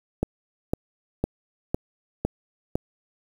click train, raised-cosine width 2 ms, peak -9 dBFS, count 6, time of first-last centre 0.23-2.755 s, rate 1.98 Hz, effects 7-bit

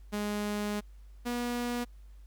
sawtooth tone pair in turn, 207.7 / 241.7 Hz, G#3 / B3, 0 / -37 cents, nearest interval minor third, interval 263 cents, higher second, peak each -27 dBFS, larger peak neither, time 0.12-0.81 / 1.25-1.85 s, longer first, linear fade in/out 20 ms, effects added 50 Hz sine -48 dBFS peak until 2.26 s + pink hiss -70 dBFS RMS until 2.26 s

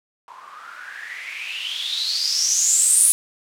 violet noise with low-pass filter sweep, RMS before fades -22 dBFS, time 0.28-3.12 s, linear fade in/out 0 ms, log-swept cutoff 960 to 10000 Hz, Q 9.8, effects none

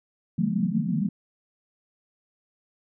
pink band-pass noise, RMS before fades -25 dBFS, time 0.38-1.09 s, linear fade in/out 5 ms, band 150 to 240 Hz, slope 96 dB/octave, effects none

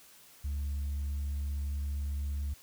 sine tone, 71.2 Hz, C#2, 47 cents sharp, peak -29 dBFS, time 0.44-2.54 s, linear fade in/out 10 ms, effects tanh soft clip ceiling -30 dBFS + white hiss -57 dBFS RMS until 2.62 s

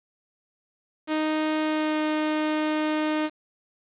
sawtooth tone with pitch glide, 310.2 to 307.5 Hz, D#4 to D#4, -5 to -20 cents, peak -19 dBFS, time 1.07-3.3 s, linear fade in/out 50 ms, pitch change -15 cents, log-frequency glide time 1.61-2 s, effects resampled to 8000 Hz + 8-bit

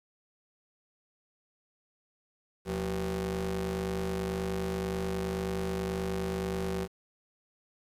30% pulse ring-modulated tone, 101.9 Hz, G#2, 32 cents flat, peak -25 dBFS, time 2.65-6.88 s, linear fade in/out 50 ms, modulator 281 Hz, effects resampled to 32000 Hz + 10-bit

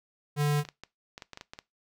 square tone, 146.83 Hz, D3, in tune, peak -24 dBFS, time 0.36-0.64 s, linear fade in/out 50 ms
clicks, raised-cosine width 0.2 ms, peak -24 dBFS, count 11, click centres 0.593 / 0.651 / 0.688 / 0.836 / 1.179 / 1.222 / 1.333 / 1.374 / 1.411 / 1.535 / 1.589 s
effects noise-tail reverb RT60 0.2 s tail -20 dB re dry

